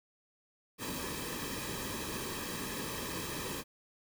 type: noise with comb filter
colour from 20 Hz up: pink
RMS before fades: -39 dBFS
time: 0.78-3.64 s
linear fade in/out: 50 ms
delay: 1.4 ms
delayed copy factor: -0.7
effects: none